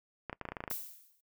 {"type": "clicks", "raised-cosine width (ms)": 0.5, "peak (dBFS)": -23, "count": 11, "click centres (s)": [0.297, 0.329, 0.413, 0.453, 0.488, 0.52, 0.568, 0.605, 0.639, 0.678, 0.712]}
{"type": "noise with exponential decay", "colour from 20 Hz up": "violet", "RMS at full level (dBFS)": -35, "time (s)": [0.7, 1.21], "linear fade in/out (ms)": 5, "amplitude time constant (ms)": 110}
{"effects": ["noise-tail reverb RT60 0.1 s tail -22 dB re dry"]}